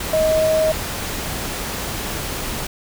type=tone in noise; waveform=sine; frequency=630 Hz; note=D#5; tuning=21 cents sharp; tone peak=-14 dBFS; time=0.13-0.72 s; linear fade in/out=5 ms; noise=pink; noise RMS=-26 dBFS; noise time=0-2.67 s; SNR=+9 dB; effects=none